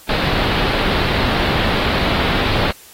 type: low-pass noise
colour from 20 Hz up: pink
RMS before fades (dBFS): -18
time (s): 0.09-2.71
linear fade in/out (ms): 2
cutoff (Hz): 4400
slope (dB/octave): 48
effects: white hiss -43 dBFS RMS until 2.93 s + AAC 48 kbps